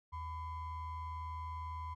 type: ring-modulated tone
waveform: triangle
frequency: 541 Hz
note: C#5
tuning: 42 cents flat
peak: -35 dBFS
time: 0.12-1.95 s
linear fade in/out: 20 ms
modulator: 461 Hz
effects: none